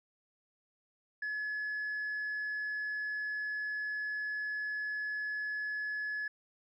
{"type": "tone", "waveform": "sine", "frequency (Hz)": 1704, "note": "G#6", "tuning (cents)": 44, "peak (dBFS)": -32, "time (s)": [1.22, 6.28], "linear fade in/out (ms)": 5, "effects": ["tanh soft clip ceiling -32 dBFS"]}